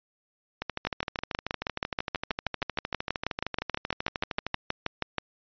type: two click trains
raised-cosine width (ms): 0.3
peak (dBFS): -11 / -14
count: 28 / 52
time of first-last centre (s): 0.87-5.183 / 0.62-4.543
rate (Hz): 6.26 / 13
effects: resampled to 11025 Hz